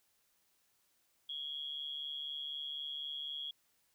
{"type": "tone with amplitude modulation", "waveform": "sine", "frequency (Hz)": 3300, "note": "G#7", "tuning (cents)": -12, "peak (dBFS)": -36, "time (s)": [1.29, 3.51], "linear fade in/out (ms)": 5, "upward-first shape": "sine", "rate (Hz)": 144, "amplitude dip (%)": 70, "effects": ["white hiss -75 dBFS RMS until 3.94 s"]}